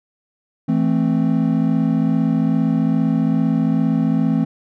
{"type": "chord", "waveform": "triangle", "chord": "A minor", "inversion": "second", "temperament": "equal with one note detuned", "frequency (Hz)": [164.81, 220, 262.4], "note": ["E3", "A3", "C4"], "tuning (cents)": [0, 0, 5], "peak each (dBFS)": -17, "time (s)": [0.68, 4.45], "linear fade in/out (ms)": 10, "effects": []}